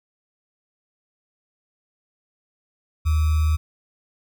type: tone with sample-and-hold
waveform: sine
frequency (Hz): 77.78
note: D#2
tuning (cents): 0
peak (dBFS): -16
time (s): 3.05-3.57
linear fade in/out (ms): 20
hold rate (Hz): 1225
effects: none